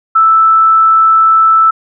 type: tone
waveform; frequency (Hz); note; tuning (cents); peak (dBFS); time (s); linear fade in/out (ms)
sine; 1318.5; E6; 0; -4; 0.15-1.71; 10
effects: none